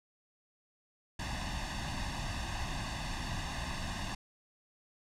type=noise with comb filter; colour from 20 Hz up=pink; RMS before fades=-37 dBFS; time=1.19-4.15 s; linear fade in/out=5 ms; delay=1.1 ms; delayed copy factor=+0.9; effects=low-pass 6000 Hz 12 dB/octave